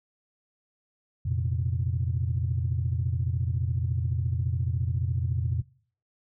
sine chord, F suspended fourth, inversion none, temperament equal, 87.31 / 116.54 / 130.81 Hz, F2 / Bb2 / C3, 0 / 0 / 0 cents, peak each -27 / -29 / -30 dBFS, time 1.25-5.62 s, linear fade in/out 10 ms, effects noise-tail reverb RT60 0.5 s tail -21 dB re dry + tanh soft clip ceiling -16 dBFS

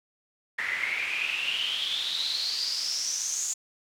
pink noise with band-pass filter sweep, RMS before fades -30 dBFS, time 0.58-3.54 s, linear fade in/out 10 ms, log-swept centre 1900 to 7000 Hz, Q 9.3, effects none

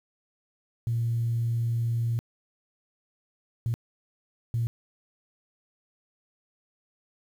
sine tone bursts at uneven times, 116.54 Hz, A#2, in tune, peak -23 dBFS, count 3, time 0.87-2.19 / 3.66-3.74 / 4.54-4.67 s, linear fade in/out 0 ms, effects tanh soft clip ceiling -19 dBFS + 9-bit

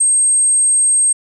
sine tone, 8420 Hz, C9, 10 cents sharp, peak -8 dBFS, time 0-1.13 s, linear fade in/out 10 ms, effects tanh soft clip ceiling -7 dBFS

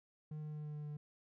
triangle tone with pitch steps, 152.8 / 151.92 / 151.04 / 150.17 / 149.31 / 148.45 Hz, D#3 / D#3 / D3 / D3 / D3 / D3, -31 / -41 / +49 / +39 / +29 / +19 cents, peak -40 dBFS, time 0.31-0.97 s, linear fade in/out 5 ms, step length 110 ms, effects none

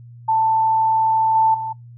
sine tone with level steps, 886 Hz, A5, 12 cents sharp, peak -14 / -12 / -23 dBFS, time 0.28-1.73 s, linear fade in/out 10 ms, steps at 1.35 / 1.54 s, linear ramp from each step 5 ms, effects noise-tail reverb RT60 0.2 s tail -25 dB re dry + added 119 Hz sine -38 dBFS peak until 1.97 s

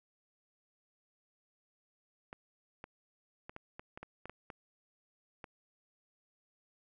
clicks, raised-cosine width 0.5 ms, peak -30 dBFS, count 11, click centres 2.329 / 2.841 / 3.495 / 3.564 / 3.795 / 3.975 / 4.03 / 4.256 / 4.296 / 4.502 / 5.442 s, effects none

